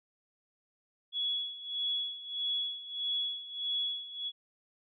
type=tone with tremolo; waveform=sine; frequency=3372 Hz; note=G#7; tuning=26 cents sharp; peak=-29 dBFS; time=1.12-4.32 s; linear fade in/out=50 ms; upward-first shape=sine; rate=1.6 Hz; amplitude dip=80%; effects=none